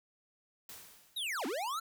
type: noise with exponential decay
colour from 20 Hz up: white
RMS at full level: -47 dBFS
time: 0.69-1.57 s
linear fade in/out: 2 ms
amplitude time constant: 190 ms
type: linear two-way sweep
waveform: square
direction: down then up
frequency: 3951 to 233.1 to 1388 Hz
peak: -35 dBFS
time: 1.16-1.8 s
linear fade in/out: 10 ms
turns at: 1.46 s
effects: none